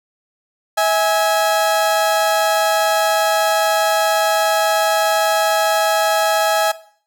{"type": "tone pair together", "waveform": "30% pulse", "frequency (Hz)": [647.5, 830.6], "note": ["E5", "G#5"], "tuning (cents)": [-31, 0], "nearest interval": "major third", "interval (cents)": 431, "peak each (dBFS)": -14, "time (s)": [0.77, 6.72], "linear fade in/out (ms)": 10, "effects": ["noise-tail reverb RT60 0.5 s tail -17 dB re dry"]}